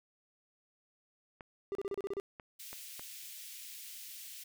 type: clicks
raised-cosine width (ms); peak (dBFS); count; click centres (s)
0.5; -32; 4; 1.408 / 2.398 / 2.73 / 2.995
type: tone bursts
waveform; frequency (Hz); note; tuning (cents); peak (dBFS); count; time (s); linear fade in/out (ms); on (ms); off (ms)
triangle; 396.8; G4; +21; -32; 8; 1.72-2.199; 0; 31; 33
type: high-pass noise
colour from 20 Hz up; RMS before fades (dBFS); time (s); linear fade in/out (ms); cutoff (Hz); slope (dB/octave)
white; -48; 2.59-4.44; 10; 2200; 24
effects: none